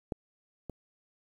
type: clicks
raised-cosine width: 2 ms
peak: -19 / -25 dBFS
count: 2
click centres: 0.122 / 0.697 s
effects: 9-bit